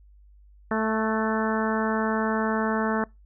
harmonic tone with a mistuned harmonic, 220 Hz, A3, in tune, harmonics 1 / 2 / 3 / 4 / 5 / 6 / 7 / 8, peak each -26 / -29 / -31 / -32 / -33 / -34 / -34 / -35 dBFS, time 0.71-3.04 s, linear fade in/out 2 ms, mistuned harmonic 7, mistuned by -25 cents, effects noise-tail reverb RT60 0.2 s tail -24 dB re dry + added 50 Hz sine -50 dBFS peak until 3.25 s

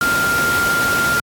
sine tone in noise, 1396.9 Hz, F6, in tune, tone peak -15 dBFS, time 0.01-1.2 s, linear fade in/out 2 ms, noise pink, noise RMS -22 dBFS, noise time 0.01-1.2 s, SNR +4 dB, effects high-pass 100 Hz 12 dB/octave + AAC 64 kbps

